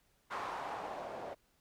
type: noise with low-pass filter sweep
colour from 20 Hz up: blue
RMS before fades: -42 dBFS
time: 0.3-1.35 s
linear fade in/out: 20 ms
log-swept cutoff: 1100 to 590 Hz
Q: 2.3
effects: pink hiss -73 dBFS RMS until 1.6 s